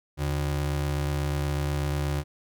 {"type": "ring-modulated tone", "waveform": "square", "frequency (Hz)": 110.7, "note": "A2", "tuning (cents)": 11, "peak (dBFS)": -23, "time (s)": [0.17, 2.24], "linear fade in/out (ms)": 50, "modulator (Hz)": 34.1, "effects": []}